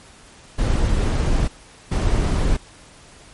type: noise bursts at uneven times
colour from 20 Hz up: brown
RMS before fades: -18 dBFS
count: 2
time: 0.58-1.48 / 1.91-2.57 s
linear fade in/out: 10 ms
effects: pink hiss -46 dBFS RMS until 3.33 s + MP3 48 kbps